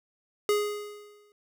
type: tone with exponential decay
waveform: square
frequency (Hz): 415.3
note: G#4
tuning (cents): 0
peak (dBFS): -21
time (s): 0.49-1.32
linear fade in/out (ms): 1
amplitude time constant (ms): 180
effects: none